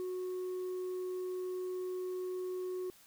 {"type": "tone", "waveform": "sine", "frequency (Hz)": 366.9, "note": "F#4", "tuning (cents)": -15, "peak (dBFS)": -33, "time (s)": [0, 2.9], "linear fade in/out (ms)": 0, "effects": ["tanh soft clip ceiling -35 dBFS", "white hiss -61 dBFS RMS until 3.06 s"]}